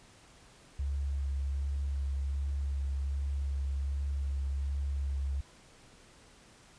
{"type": "tone with vibrato", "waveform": "sine", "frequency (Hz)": 69.3, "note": "C#2", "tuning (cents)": 0, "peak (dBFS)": -30, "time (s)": [0.79, 5.41], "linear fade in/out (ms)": 5, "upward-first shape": "sine", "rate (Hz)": 1.3, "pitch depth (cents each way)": 17, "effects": ["pink hiss -58 dBFS RMS until 6.78 s", "resampled to 22050 Hz"]}